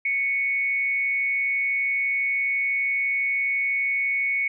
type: tone with frequency modulation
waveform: sine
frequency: 2217 Hz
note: C#7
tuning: in tune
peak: -21 dBFS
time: 0.05-4.48 s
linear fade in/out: 5 ms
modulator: 203 Hz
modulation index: 0.29
effects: none